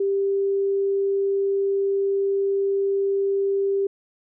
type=tone; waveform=sine; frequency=394.4 Hz; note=G4; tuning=11 cents sharp; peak=-19 dBFS; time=0-3.87 s; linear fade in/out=5 ms; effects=none